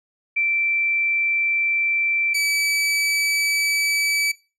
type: tone pair in turn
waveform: sine / sawtooth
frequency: 2340 / 2298 Hz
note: D7 / D7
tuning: -7 / -38 cents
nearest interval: unison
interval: 31 cents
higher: first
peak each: -18 / -15 dBFS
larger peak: second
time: 0.36-2.34 / 2.34-4.32 s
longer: neither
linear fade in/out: 10 ms
effects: noise-tail reverb RT60 0.3 s tail -20 dB re dry + low-pass 11000 Hz 12 dB/octave